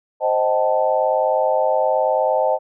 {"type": "chord", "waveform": "sine", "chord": "A half-diminished seventh", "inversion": "first", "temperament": "equal with one note detuned", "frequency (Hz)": [523.3, 622.3, 771.4, 880], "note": ["C5", "Eb5", "G5", "A5"], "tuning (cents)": [0, 0, -28, 0], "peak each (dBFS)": [-20, -19, -23, -22], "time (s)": [0.2, 2.59], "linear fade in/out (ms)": 50, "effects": []}